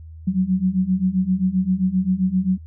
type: beating tone pair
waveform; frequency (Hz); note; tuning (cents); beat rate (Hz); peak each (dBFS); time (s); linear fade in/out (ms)
sine; 181.9 / 189.5; F#3 / F#3; -29 / +42; 7.6; -21 / -19; 0.27-2.58; 10
effects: added 80 Hz sine -36 dBFS peak until 2.66 s